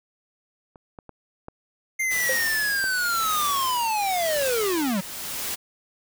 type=clicks; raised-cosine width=1 ms; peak=-32 / -26 / -27 / -23 / -22 dBFS; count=5; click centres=0.758 / 0.988 / 1.093 / 1.484 / 2.841 s
type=linear sweep; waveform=square; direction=down; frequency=2110 to 177.4 Hz; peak=-23 dBFS; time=1.99-5.01 s; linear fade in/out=10 ms
type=noise with tremolo; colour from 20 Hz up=white; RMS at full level=-29 dBFS; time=2.1-5.56 s; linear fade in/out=20 ms; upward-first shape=triangle; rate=0.95 Hz; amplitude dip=70%
type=tone with exponential decay; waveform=triangle; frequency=523.3 Hz; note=C5; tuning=in tune; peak=-19 dBFS; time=2.29-2.44 s; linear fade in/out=5 ms; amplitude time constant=31 ms
effects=none